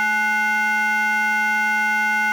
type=tone with frequency modulation; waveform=sine; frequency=1480 Hz; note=F#6; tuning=in tune; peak=-14 dBFS; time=0-2.32 s; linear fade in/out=0 ms; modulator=631 Hz; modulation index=1.1; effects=tanh soft clip ceiling -16 dBFS + 7-bit